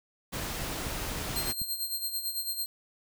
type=noise; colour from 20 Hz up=pink; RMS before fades=-35 dBFS; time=0.32-1.53 s; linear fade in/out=20 ms
type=click train; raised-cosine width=5 ms; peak=-28 dBFS; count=6; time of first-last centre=0.37-1.617 s; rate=4.01 Hz
type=tone with tremolo; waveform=10% pulse; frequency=4186 Hz; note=C8; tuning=in tune; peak=-22 dBFS; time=1.36-2.66 s; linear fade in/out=0 ms; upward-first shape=sine; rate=9 Hz; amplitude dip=65%
effects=none